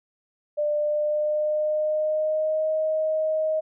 sine tone with pitch glide, 595 to 626.7 Hz, D5 to D#5, +22 to +12 cents, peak -21 dBFS, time 0.57-3.61 s, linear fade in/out 20 ms, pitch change +90 cents, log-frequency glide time 0.74-2.69 s, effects none

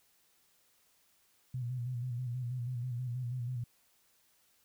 sine tone with vibrato, 123.47 Hz, B2, in tune, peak -34 dBFS, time 1.54-3.64 s, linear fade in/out 5 ms, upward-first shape square, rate 6.2 Hz, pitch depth 55 cents each way, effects white hiss -70 dBFS RMS until 4.64 s

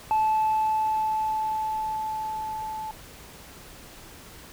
sine tone with level ramp, 870 Hz, A5, 20 cents flat, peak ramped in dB -17 to -31 dBFS, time 0.11-2.91 s, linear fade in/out 0 ms, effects tanh soft clip ceiling -18 dBFS + pink hiss -46 dBFS RMS until 4.52 s

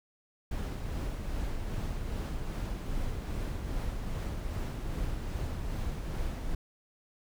brown noise with tremolo, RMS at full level -33 dBFS, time 0.51-6.55 s, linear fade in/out 5 ms, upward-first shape sine, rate 2.5 Hz, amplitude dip 30%, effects none

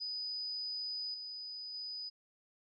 sine tone with level steps, 4978 Hz, D#8, in tune, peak -37 / -42 / -40 dBFS, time 0-2.1 s, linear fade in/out 20 ms, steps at 1.14 / 1.74 s, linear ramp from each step 2 ms, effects none

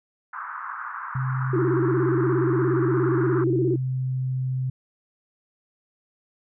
white band-pass noise, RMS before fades -34 dBFS, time 0.33-3.44 s, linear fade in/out 5 ms, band 1000 to 1500 Hz, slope 48 dB/octave
sine tone with pitch glide, 130.4 to 129.57 Hz, C3 to C3, -5 to -17 cents, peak -23 dBFS, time 1.15-4.7 s, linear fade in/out 5 ms, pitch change -12 cents, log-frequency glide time 1.88-3.89 s
sine tone with vibrato, 349 Hz, F4, 1 cent flat, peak -20 dBFS, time 1.53-3.76 s, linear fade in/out 5 ms, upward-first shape square, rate 17 Hz, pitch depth 120 cents each way
effects none

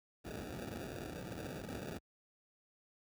blue noise with sample-and-hold, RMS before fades -44 dBFS, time 0.24-1.99 s, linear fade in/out 20 ms, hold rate 1050 Hz, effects high-pass 60 Hz 12 dB/octave

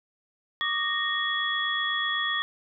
sine tone cluster, 1145 / 1213 / 1854 / 3359 Hz, D6 / D#6 / A#6 / G#7, -44 / -44 / -10 / +19 cents, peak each -35 / -33 / -28 / -29 dBFS, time 0.61-2.42 s, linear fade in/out 0 ms, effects none

